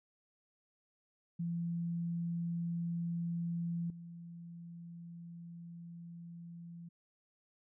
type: tone with level steps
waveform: sine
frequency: 170 Hz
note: F3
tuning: 46 cents flat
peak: -34 / -46 dBFS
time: 1.39-6.89 s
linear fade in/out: 10 ms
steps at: 3.9 s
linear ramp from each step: 2 ms
effects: none